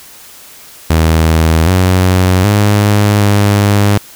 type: tone with pitch steps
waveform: sawtooth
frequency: 80.6 / 92.4 / 103.3 / 101.9 Hz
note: E2 / F#2 / G#2 / G#2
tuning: -38 / -2 / -9 / -32 cents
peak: -3 dBFS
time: 0.9-3.98 s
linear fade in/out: 5 ms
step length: 770 ms
effects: white hiss -36 dBFS RMS until 4.15 s